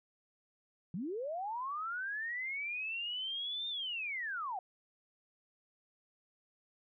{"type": "linear two-way sweep", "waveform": "sine", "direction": "up then down", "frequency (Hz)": [153.6, 3642, 711], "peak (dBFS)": -36, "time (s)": [0.94, 4.59], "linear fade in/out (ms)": 2, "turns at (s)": 3.68, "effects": []}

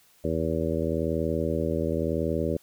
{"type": "harmonic tone", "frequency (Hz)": 80.9, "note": "E2", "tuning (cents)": -32, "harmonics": [1, 2, 3, 4, 5, 6, 7], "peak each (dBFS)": [-32, -32, -32, -32, -32, -32, -32], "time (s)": [0.24, 2.57], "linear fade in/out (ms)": 5, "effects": ["white hiss -60 dBFS RMS until 2.62 s"]}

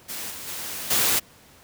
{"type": "noise with level steps", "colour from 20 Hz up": "white", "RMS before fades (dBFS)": [-33, -37, -33, -21], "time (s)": [0.08, 1.2], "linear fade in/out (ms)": 20, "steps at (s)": [0.3, 0.47, 0.9], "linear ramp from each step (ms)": 10, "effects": ["pink hiss -52 dBFS RMS until 1.63 s", "high-pass 60 Hz 12 dB/octave"]}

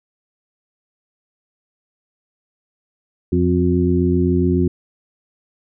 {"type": "harmonic tone with a mistuned harmonic", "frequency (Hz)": 87.31, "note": "F2", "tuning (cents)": 0, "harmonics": [1, 2, 3, 4], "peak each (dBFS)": [-19, -19, -19, -19], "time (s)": [3.32, 4.68], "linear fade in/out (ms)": 5, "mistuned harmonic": 4, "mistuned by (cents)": 42, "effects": []}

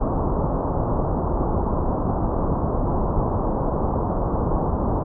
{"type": "low-pass noise", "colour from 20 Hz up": "pink", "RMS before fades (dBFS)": -22, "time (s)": [0, 5.04], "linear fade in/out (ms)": 20, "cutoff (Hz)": 1100, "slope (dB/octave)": 48, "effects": []}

